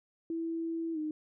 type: tone with pitch glide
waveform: sine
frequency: 329.6 to 307.5 Hz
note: E4 to D#4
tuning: 0 to -20 cents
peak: -32 dBFS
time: 0.3-1.11 s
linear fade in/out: 2 ms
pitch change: -120 cents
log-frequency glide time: 0.93-0.98 s
effects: none